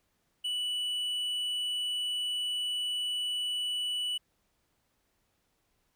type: tone with tanh clipping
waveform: triangle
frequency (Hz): 2960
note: F#7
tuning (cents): 0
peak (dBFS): -31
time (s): 0.44-4.18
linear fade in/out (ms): 10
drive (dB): 9
effects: pink hiss -75 dBFS RMS until 5.95 s